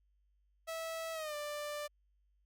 sawtooth tone with pitch glide, 652 to 591 Hz, E5 to D5, -19 to +11 cents, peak -35 dBFS, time 0.67-1.88 s, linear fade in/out 20 ms, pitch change -170 cents, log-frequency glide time 1.13-1.35 s, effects added 50 Hz sine -70 dBFS peak until 2.45 s

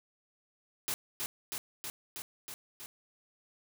white noise with echo, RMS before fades -34 dBFS, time 0.88-0.94 s, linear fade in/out 0 ms, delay 320 ms, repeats 6, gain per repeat -2 dB, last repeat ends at 2.86 s, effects none

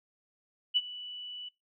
sine tone with ADSR envelope, 2963 Hz, F#7, 2 cents sharp, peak -21 dBFS, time 0.74-1.49 s, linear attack 27 ms, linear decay 39 ms, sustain -18 dB, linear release 8 ms, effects noise-tail reverb RT60 0.2 s tail -22 dB re dry

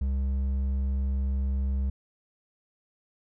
sine tone with hard clipping, 67.2 Hz, C2, 47 cents sharp, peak -26 dBFS, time 0.01-1.9 s, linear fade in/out 5 ms, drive 5 dB, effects none

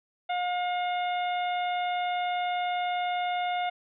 harmonic tone, 715 Hz, F5, 41 cents sharp, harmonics 1 / 2 / 3 / 4 / 5, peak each -27 / -39 / -37 / -43 / -41 dBFS, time 0.29-3.7 s, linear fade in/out 10 ms, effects none

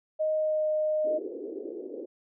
sine tone with pitch glide, 622.3 to 615.9 Hz, D#5 to D#5, 0 to -18 cents, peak -24 dBFS, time 0.19-1.19 s, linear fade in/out 20 ms, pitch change -18 cents, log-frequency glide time 0.33-0.68 s
white band-pass noise, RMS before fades -38 dBFS, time 1.04-2.06 s, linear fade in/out 10 ms, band 300 to 470 Hz, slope 48 dB/octave
effects none

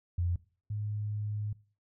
sine tone pair in turn, 87.31 / 105 Hz, F2 / G#2, 0 / +19 cents, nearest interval minor third, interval 319 cents, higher second, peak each -27 / -32 dBFS, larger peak first, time 0.18-0.36 / 0.7-1.53 s, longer second, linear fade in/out 5 ms, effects noise-tail reverb RT60 0.4 s tail -20 dB re dry

